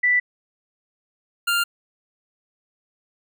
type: tone pair in turn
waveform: sine / 25% pulse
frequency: 1975.5 / 1396.9 Hz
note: B6 / F6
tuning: 0 / 0 cents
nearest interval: tritone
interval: 600 cents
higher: first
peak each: -15 dBFS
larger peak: neither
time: 0.03-0.2 / 1.47-1.64 s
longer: neither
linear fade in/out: 10 ms
effects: none